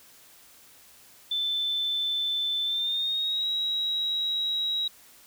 sine tone with pitch glide, 3528 to 3847 Hz, A7 to B7, +4 to -46 cents, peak -25 dBFS, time 1.31-4.88 s, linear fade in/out 5 ms, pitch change +150 cents, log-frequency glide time 2.64-3.47 s, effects white hiss -54 dBFS RMS until 5.26 s

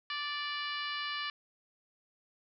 harmonic tone, 585 Hz, D5, 7 cents flat, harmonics 2 / 3 / 4 / 5 / 6 / 7 / 8 / 9, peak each -40 / -40 / -43 / -41 / -47 / -45 / -47 / -54 dBFS, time 0.1-1.3 s, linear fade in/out 2 ms, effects none

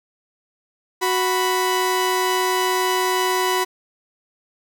sawtooth tone pair together, 370 / 987.8 Hz, F#4 / B5, 0 / 0 cents, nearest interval octave + perfect fourth, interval 1700 cents, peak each -17 dBFS, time 1.01-3.65 s, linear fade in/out 20 ms, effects none

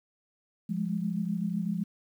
sine tone cluster, 173.8 / 206.5 / 214.4 Hz, F3 / G#3 / A3, -8 / -10 / -45 cents, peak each -31 / -31 / -39 dBFS, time 0.69-1.84 s, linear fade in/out 10 ms, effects 10-bit

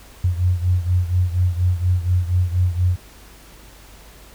sine beating tone pair, 88.9 / 93.1 Hz, F2 / F#2, +31 / +11 cents, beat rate 4.2 Hz, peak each -17 / -21 dBFS, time 0.24-2.96 s, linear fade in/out 5 ms, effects added 50 Hz sine -45 dBFS peak until 4.34 s + pink hiss -46 dBFS RMS until 4.34 s

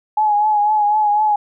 sine tone with vibrato, 842 Hz, G#5, 24 cents sharp, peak -12 dBFS, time 0.17-1.36 s, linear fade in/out 5 ms, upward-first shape triangle, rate 4 Hz, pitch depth 48 cents each way, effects none

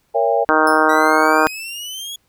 sine chord, A# diminished seventh, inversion none, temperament just, 466.2 / 559.4 / 671.3 / 805.5 Hz, A#4 / C#5 / E5 / G5, 0 / +16 / +31 / +47 cents, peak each -19 dBFS, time 0.14-0.45 s, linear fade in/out 20 ms
harmonic tone, 156.1 Hz, D#3, 6 cents sharp, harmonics 2 / 3 / 4 / 5 / 6 / 7 / 8 / 9 / 10, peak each -20 / -20 / -20 / -20 / -20 / -20 / -20 / -20 / -20 dBFS, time 0.49-1.47 s, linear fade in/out 0 ms
15% pulse tone with exponential decay, 5250 Hz, E8, 8 cents flat, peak -18 dBFS, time 0.67-0.95 s, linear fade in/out 2 ms, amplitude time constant 59 ms
sawtooth exponential sweep, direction up, 1919 to 3375 Hz, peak -24 dBFS, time 0.89-2.16 s, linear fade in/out 5 ms
effects pink hiss -63 dBFS RMS until 2.28 s

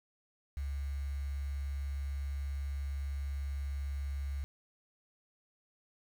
sine tone with quantisation, 69.8 Hz, C#2, 13 cents sharp, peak -34 dBFS, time 0.57-4.44 s, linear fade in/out 0 ms, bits 9, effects none

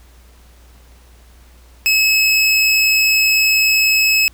square tone pair together, 2581 / 5159 Hz, E7 / E8, -37 / -38 cents, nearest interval octave, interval 1199 cents, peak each -13 / -18 dBFS, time 1.86-4.28 s, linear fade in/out 0 ms, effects added 60 Hz sine -43 dBFS peak until 4.33 s + pink hiss -51 dBFS RMS until 4.33 s

